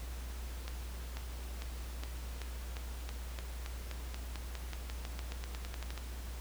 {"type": "accelerating click train", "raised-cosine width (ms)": 0.2, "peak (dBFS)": -25, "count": 25, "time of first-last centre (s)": [0.68, 5.977], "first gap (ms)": 490, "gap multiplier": 0.92, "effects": ["added 60 Hz sine -40 dBFS peak until 6.4 s", "pink hiss -51 dBFS RMS until 6.4 s"]}